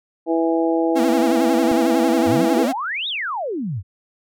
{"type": "harmonic tone", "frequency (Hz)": 164.81, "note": "E3", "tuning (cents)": 0, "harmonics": [2, 3, 4, 5], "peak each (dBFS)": [-18, -22, -24, -26], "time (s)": [0.26, 2.67], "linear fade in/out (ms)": 50}
{"type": "tone with vibrato", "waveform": "45% pulse", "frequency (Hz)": 250.9, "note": "B3", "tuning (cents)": 28, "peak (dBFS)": -19, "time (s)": [0.95, 2.73], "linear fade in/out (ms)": 20, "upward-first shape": "sine", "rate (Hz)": 11, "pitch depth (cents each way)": 160}
{"type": "click", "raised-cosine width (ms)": 2, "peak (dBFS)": -15, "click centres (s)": 1.715}
{"type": "exponential two-way sweep", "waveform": "sine", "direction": "up then down", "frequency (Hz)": [83.7, 3849, 83.7], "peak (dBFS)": -22, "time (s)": [2.25, 3.83], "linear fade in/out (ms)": 50, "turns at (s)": 3.08}
{"effects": []}